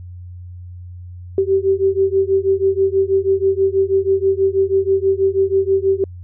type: beating tone pair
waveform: sine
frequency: 384.3 / 390.5 Hz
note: G4 / G4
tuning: -34 / -7 cents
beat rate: 6.2 Hz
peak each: -16 dBFS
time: 1.38-6.04 s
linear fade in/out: 2 ms
effects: added 89 Hz sine -31 dBFS peak until 6.23 s